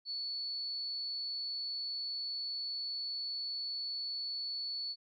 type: tone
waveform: sine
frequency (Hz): 4435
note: C#8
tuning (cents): 0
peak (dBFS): -36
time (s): 0.05-4.96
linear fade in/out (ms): 50
effects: none